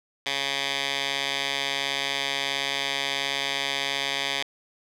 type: tone with band-pass filter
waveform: 10% pulse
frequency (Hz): 138.59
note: C#3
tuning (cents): 0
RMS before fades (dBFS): -28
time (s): 0.26-4.43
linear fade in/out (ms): 2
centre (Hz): 3200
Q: 1.7
effects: 9-bit